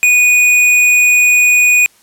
square tone, 2470 Hz, D#7, 13 cents flat, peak -7 dBFS, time 0.03-1.86 s, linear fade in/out 0 ms, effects white hiss -49 dBFS RMS until 2.02 s + low-pass 12000 Hz 12 dB/octave

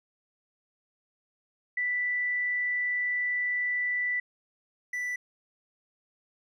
sine / triangle tone pair in turn, 1975.5 / 1975.5 Hz, B6 / B6, 0 / 0 cents, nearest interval unison, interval 0 cents, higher neither, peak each -26 / -28 dBFS, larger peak first, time 1.77-4.2 / 4.93-5.16 s, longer first, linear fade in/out 5 ms, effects none

